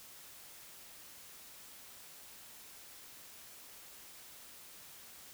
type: silence
effects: white hiss -54 dBFS RMS until 5.33 s